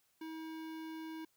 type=tone with notch filter; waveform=square; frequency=320 Hz; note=D#4; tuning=49 cents sharp; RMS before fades=-45 dBFS; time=0.21-1.25 s; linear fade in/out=5 ms; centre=8000 Hz; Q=0.7; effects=white hiss -75 dBFS RMS until 1.36 s